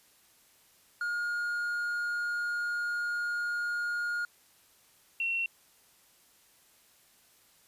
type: tone pair in turn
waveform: triangle / sine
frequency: 1426 / 2723 Hz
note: F6 / F7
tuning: +36 / -44 cents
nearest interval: major seventh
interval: 1120 cents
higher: second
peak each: -28 dBFS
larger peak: neither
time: 1.01-4.25 / 5.2-5.46 s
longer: first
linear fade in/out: 2 ms
effects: white hiss -63 dBFS RMS until 7.67 s + resampled to 32000 Hz

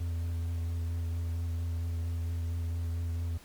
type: tone with vibrato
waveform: triangle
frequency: 84.2 Hz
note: E2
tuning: 37 cents sharp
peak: -28 dBFS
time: 0-3.38 s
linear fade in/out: 10 ms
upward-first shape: sine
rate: 4.4 Hz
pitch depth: 16 cents each way
effects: pink hiss -55 dBFS RMS until 3.44 s + MP3 96 kbps

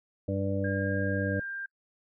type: harmonic tone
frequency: 98 Hz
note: G2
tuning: in tune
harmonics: 1 / 2 / 3 / 5 / 6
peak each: -31 / -34 / -34 / -35 / -35 dBFS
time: 0.28-1.4 s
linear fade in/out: 5 ms
type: tone with pitch glide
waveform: sine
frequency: 1616 to 1591.9 Hz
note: G#6 to G6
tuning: -48 to +26 cents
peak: -34 dBFS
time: 0.64-1.66 s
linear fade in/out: 5 ms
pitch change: -26 cents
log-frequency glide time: 1.26-1.47 s
effects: noise-tail reverb RT60 0.1 s tail -25 dB re dry

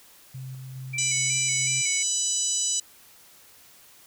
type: tone with tremolo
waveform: sine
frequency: 130.81 Hz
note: C3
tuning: in tune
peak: -34 dBFS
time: 0.34-1.82 s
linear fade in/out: 10 ms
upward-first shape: square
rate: 2.4 Hz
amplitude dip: 25%
type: tone with vibrato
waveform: sine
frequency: 2281 Hz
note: C#7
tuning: 49 cents sharp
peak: -29 dBFS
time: 0.93-2.03 s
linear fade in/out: 10 ms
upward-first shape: square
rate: 2.7 Hz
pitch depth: 47 cents each way
type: harmonic tone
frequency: 992 Hz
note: B5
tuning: 7 cents sharp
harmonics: 3 / 4 / 5 / 6 / 7 / 8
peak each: -35 / -34 / -38 / -29 / -30 / -27 dBFS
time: 0.98-2.8 s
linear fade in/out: 5 ms
effects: white hiss -53 dBFS RMS until 4.06 s

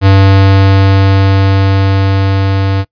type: tone with level ramp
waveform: square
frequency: 97.2 Hz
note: G2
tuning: 14 cents flat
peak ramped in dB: -3 to -10 dBFS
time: 0.01-2.85 s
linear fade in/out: 50 ms
effects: noise-tail reverb RT60 0.1 s tail -22 dB re dry + resampled to 11025 Hz

